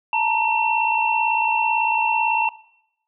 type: tone cluster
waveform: sine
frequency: 878 / 936 / 2708 Hz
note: A5 / A#5 / E7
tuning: -4 / +7 / +46 cents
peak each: -22 dBFS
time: 0.13-2.49 s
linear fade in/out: 2 ms
effects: noise-tail reverb RT60 0.8 s tail -19 dB re dry

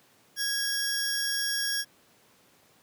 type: tone pair together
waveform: sawtooth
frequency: 1652 / 5557 Hz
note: G#6 / F8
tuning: -10 / -10 cents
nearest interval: octave + major sixth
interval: 2100 cents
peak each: -27 dBFS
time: 0.36-1.85 s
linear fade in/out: 50 ms
effects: pink hiss -61 dBFS RMS until 2.82 s + high-pass 150 Hz 12 dB/octave

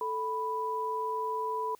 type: tone pair together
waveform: sine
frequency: 438.9 / 988.1 Hz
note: A4 / B5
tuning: -4 / +1 cents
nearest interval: octave + major second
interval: 1405 cents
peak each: -35 / -31 dBFS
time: 0.01-1.75 s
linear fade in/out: 2 ms
effects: white hiss -63 dBFS RMS until 1.79 s

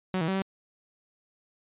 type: tone with pitch steps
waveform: sawtooth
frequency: 186.3 / 161 / 191 / 192.7 Hz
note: F#3 / E3 / G3 / G3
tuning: +12 / -41 / -45 / -29 cents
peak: -22 dBFS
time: 0.14-0.42 s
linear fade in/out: 0 ms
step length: 70 ms
effects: resampled to 8000 Hz

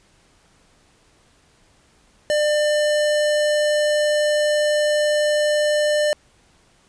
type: tone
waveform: square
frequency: 598 Hz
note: D5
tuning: 31 cents sharp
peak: -17 dBFS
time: 2.3-6.13 s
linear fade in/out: 0 ms
effects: pink hiss -57 dBFS RMS until 6.88 s + resampled to 22050 Hz

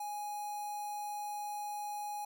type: tone with notch filter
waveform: square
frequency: 830.6 Hz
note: G#5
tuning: in tune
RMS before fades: -40 dBFS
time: 0-2.25 s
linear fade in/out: 5 ms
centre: 3000 Hz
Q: 0.73
effects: none

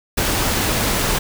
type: noise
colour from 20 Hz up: pink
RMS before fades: -19 dBFS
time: 0.17-1.19 s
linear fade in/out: 10 ms
effects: none

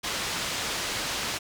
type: low-pass noise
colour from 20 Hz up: white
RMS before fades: -31 dBFS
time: 0.03-1.39 s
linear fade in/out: 20 ms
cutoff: 5200 Hz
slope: 12 dB/octave
effects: none

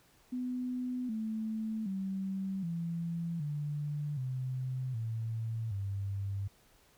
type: tone with pitch steps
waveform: sine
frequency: 250.7 / 219.5 / 192.2 / 168.29 / 147.35 / 129.02 / 112.97 / 98.92 Hz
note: B3 / A3 / G3 / E3 / D3 / C3 / A2 / G2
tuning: +26 / -4 / -34 / +36 / +6 / -24 / +46 / +16 cents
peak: -33 dBFS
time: 0.32-6.48 s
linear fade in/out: 10 ms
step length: 770 ms
effects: pink hiss -65 dBFS RMS until 6.97 s

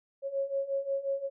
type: beating tone pair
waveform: sine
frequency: 546 / 551.6 Hz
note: C#5 / C#5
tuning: -26 / -9 cents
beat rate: 5.6 Hz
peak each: -34 / -31 dBFS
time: 0.22-1.3 s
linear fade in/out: 50 ms
effects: none

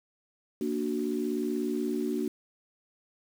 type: chord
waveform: sine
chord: Bb augmented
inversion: none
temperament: equal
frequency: 233.1 / 293.7 / 370 Hz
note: Bb3 / D4 / F#4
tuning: 0 / 0 / 0 cents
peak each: -32 dBFS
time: 0.61-2.28 s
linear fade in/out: 2 ms
effects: 8-bit

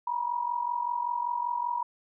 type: tone with amplitude modulation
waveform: sine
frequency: 962 Hz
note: B5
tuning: 46 cents flat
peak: -24 dBFS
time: 0.07-1.83 s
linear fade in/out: 5 ms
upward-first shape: sine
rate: 45.2 Hz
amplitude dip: 75%
effects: none

